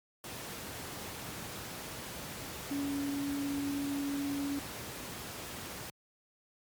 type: tone in noise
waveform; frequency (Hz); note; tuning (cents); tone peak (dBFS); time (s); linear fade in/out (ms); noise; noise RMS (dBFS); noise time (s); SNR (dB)
sine; 282; C#4; +30; -32; 2.71-4.59; 2; pink; -42; 0.24-5.9; +7
effects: high-pass 80 Hz 12 dB/octave + MP3 96 kbps